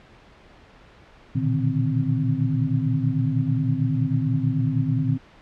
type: tone cluster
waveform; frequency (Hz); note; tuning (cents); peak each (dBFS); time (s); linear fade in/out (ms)
sine; 116.5 / 122.9 / 147.2 / 156.5 / 261.3; A#2 / B2 / D3 / D#3 / C4; -1 / -8 / +4 / +10 / -2; -26; 1.35-5.18; 10
effects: pink hiss -50 dBFS RMS until 5.41 s + low-pass 3000 Hz 12 dB/octave